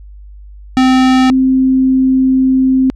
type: tone pair in turn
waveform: square / sine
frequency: 258.8 / 261.8 Hz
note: C4 / C4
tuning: -19 / +1 cents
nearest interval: unison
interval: 20 cents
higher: second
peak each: -7 dBFS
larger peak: neither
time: 0.77-1.3 / 1.3-2.9 s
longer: second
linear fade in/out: 0 ms
effects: added 50 Hz sine -31 dBFS peak until 2.95 s + low-pass 5000 Hz 12 dB/octave